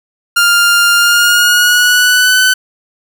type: tone with pitch glide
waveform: sawtooth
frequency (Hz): 1400 to 1509.2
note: F6 to F#6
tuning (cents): +4 to +34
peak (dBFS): -3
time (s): 0.36-2.54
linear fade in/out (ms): 10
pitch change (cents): +130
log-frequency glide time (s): 0.96-2.42
effects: none